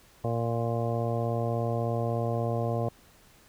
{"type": "harmonic tone", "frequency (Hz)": 116.54, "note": "A#2", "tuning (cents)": 0, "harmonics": [1, 2, 3, 4, 5, 6, 7, 9], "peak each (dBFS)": [-29, -36, -38, -34, -34, -35, -43, -43], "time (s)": [0.24, 2.89], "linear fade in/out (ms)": 5, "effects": ["pink hiss -58 dBFS RMS until 3.48 s"]}